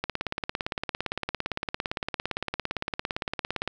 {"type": "click train", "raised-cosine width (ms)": 0.3, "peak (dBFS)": -12, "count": 65, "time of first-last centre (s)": [0.04, 3.676], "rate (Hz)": 17.6, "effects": []}